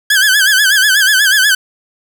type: tone with vibrato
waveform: sawtooth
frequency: 1610 Hz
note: G6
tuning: 46 cents sharp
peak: -4 dBFS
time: 0.1-1.55 s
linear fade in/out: 5 ms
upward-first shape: sine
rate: 8.2 Hz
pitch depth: 120 cents each way
effects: none